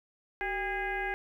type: tone with frequency modulation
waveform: sine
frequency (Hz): 1219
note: D#6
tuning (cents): -36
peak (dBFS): -30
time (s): 0.41-1.14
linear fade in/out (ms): 0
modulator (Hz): 419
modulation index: 2.3
effects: 11-bit